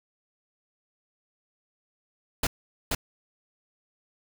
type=noise with echo; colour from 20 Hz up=pink; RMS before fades=-25 dBFS; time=2.43-2.47 s; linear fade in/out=5 ms; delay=480 ms; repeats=1; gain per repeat=-2 dB; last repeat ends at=2.95 s; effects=none